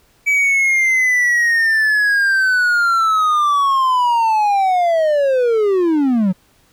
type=linear sweep; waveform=triangle; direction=down; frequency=2298 to 176.6 Hz; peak=-10 dBFS; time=0.26-6.33 s; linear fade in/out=20 ms; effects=pink hiss -55 dBFS RMS until 6.72 s